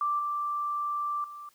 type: tone with level steps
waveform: sine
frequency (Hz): 1174.7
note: D6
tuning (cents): 0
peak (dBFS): -25 / -28 / -40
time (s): 0.01-1.49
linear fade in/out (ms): 2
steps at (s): 0.19 / 1.24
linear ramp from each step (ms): 2
effects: white hiss -65 dBFS RMS until 1.54 s

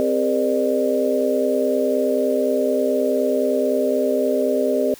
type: tone cluster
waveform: sine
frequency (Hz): 260.8 / 408 / 477.6 / 537 / 601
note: C4 / G#4 / A#4 / C5 / D5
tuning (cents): -5 / -31 / +42 / +45 / +40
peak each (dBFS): -23 / -22 / -24 / -29 / -21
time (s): 0-4.94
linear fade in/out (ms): 0
effects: white hiss -44 dBFS RMS until 4.99 s

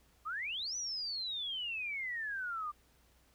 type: exponential two-way sweep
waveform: sine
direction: up then down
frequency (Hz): 1174.7 to 6030 to 1174.7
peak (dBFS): -36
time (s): 0.25-2.72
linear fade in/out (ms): 20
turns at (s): 0.76
effects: added 60 Hz sine -69 dBFS peak until 3.34 s + pink hiss -69 dBFS RMS until 3.34 s

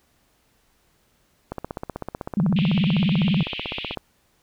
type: click train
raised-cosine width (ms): 1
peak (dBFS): -15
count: 40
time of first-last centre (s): 1.52-3.973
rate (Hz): 15.9
type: tone with vibrato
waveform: sine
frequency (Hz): 178.4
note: F3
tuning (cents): +37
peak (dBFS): -17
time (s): 2.37-3.43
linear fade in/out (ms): 2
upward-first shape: square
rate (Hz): 16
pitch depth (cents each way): 230
type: band-pass noise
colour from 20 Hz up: white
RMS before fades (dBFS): -33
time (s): 2.56-3.95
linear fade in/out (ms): 5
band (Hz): 2400 to 3300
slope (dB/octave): 48
effects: pink hiss -64 dBFS RMS until 4.42 s

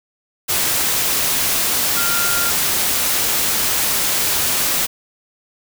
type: tone in noise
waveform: sine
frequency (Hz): 1396.9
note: F6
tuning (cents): 0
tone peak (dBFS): -22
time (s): 1.96-2.51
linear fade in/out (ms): 20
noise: white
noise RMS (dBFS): -18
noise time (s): 0.48-4.87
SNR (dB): -7
effects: none

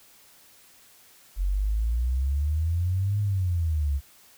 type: exponential two-way sweep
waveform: sine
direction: up then down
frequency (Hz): 44.54 to 104.5 to 67.5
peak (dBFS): -22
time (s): 1.36-4.01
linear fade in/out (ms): 50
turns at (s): 3.2
effects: white hiss -55 dBFS RMS until 4.37 s

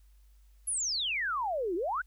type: exponential two-way sweep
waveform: sine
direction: down then up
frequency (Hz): 11310 to 326.4 to 1600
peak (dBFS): -29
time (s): 0.67-2.02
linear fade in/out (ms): 10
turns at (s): 1.75
effects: added 50 Hz sine -56 dBFS peak until 2.06 s + white hiss -73 dBFS RMS until 2.06 s

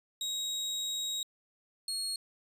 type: tone pair in turn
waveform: 30% pulse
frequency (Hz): 3798 / 4298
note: A#7 / C8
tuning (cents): +32 / +46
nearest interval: major second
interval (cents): 214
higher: second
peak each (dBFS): -30 / -30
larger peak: neither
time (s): 0.21-1.23 / 1.88-2.16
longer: first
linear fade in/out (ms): 2
effects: resampled to 32000 Hz

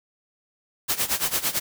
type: noise with tremolo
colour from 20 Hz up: white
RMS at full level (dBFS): -22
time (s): 0.88-1.6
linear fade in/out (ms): 20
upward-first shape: sine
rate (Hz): 8.9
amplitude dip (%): 85
effects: none

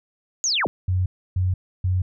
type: linear sweep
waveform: sine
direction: down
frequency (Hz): 6880 to 52.5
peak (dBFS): -19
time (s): 0.44-0.67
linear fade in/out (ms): 0
type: tone bursts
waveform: sine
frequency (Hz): 92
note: F#2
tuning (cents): -9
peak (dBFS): -18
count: 3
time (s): 0.88-2.02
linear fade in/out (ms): 5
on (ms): 180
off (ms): 300
effects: none

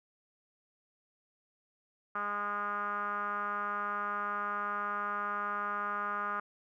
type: tone with low-pass filter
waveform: 5% pulse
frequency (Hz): 205.2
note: G#3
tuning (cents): -21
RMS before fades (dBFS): -35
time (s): 2.15-6.4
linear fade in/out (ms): 5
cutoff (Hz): 1300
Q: 7.9
effects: none

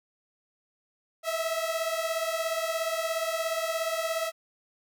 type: beating tone pair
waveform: sawtooth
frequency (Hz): 644 / 661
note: E5 / E5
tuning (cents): -41 / +5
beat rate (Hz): 17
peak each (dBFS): -27 / -27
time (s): 1.23-4.32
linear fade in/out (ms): 50
effects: none

